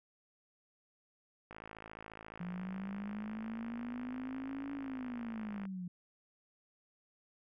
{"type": "click train", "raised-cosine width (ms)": 0.5, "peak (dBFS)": -33, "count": 226, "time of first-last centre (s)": [1.51, 5.654], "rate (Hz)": 54.3}
{"type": "linear two-way sweep", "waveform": "sine", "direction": "up then down", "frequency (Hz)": [174.61, 280.3, 174.61], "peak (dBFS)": -39, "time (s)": [2.4, 5.88], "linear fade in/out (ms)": 5, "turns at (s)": 4.74}
{"effects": []}